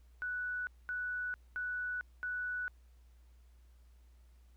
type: tone bursts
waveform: sine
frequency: 1480 Hz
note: F#6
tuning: in tune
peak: -35 dBFS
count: 4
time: 0.22-2.68 s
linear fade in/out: 0 ms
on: 450 ms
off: 220 ms
effects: added 60 Hz sine -58 dBFS peak until 4.56 s + pink hiss -75 dBFS RMS until 4.56 s